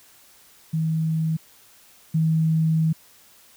sine tone pair in turn, 160 / 160 Hz, D#3 / D#3, +49 / +49 cents, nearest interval unison, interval 0 cents, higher neither, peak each -20 / -17 dBFS, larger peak second, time 0.73-1.37 / 2.14-2.93 s, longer second, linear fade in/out 10 ms, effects white hiss -53 dBFS RMS until 3.56 s

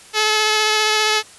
5% pulse tone with vibrato, 430 Hz, A4, 40 cents flat, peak -3 dBFS, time 0.13-1.23 s, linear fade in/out 50 ms, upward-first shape sine, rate 15 Hz, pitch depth 14 cents each way, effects white hiss -43 dBFS RMS until 1.38 s + resampled to 24000 Hz

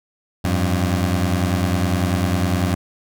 20% pulse beating tone pair, 88.3 / 98.3 Hz, F2 / G2, +20 / +5 cents, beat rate 10 Hz, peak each -14 / -17 dBFS, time 0.44-2.75 s, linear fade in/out 10 ms, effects none

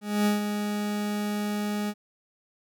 40% pulse tone with ADSR envelope, 207.7 Hz, G#3, in tune, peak -19 dBFS, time 0.01-1.94 s, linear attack 250 ms, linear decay 140 ms, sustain -7 dB, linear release 51 ms, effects none

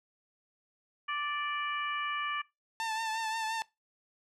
harmonic tone, 586 Hz, D5, 4 cents flat, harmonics 2 / 3 / 4 / 5, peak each -34 / -38 / -40 / -42 dBFS, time 1.08-2.42 s, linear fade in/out 10 ms
sawtooth tone with vibrato, 890 Hz, A5, 20 cents sharp, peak -28 dBFS, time 2.8-3.62 s, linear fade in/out 0 ms, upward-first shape triangle, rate 5.7 Hz, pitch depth 44 cents each way
effects noise-tail reverb RT60 0.2 s tail -20 dB re dry + low-pass 8000 Hz 12 dB/octave

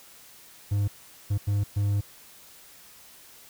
triangle tone bursts at uneven times, 101.6 Hz, G#2, 38 cents flat, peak -20 dBFS, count 4, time 0.71-0.88 / 1.3-1.38 / 1.47-1.64 / 1.76-2.01 s, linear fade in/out 10 ms, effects white hiss -51 dBFS RMS until 3.49 s

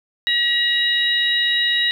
harmonic tone, 956 Hz, A#5, 43 cents sharp, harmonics 2 / 3 / 4, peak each -20 / -25 / -18 dBFS, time 0.27-1.91 s, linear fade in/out 0 ms, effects 8-bit

